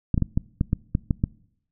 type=clicks; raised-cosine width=5 ms; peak=-8 dBFS; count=9; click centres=0.143 / 0.178 / 0.223 / 0.375 / 0.611 / 0.731 / 0.951 / 1.108 / 1.239 s; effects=noise-tail reverb RT60 0.7 s tail -23 dB re dry